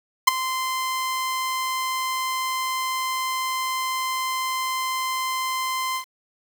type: tone with ADSR envelope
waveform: sawtooth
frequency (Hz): 1038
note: C6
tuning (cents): -14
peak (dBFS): -4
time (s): 0.27-6.05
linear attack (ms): 10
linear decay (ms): 13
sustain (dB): -16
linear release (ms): 93
effects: 7-bit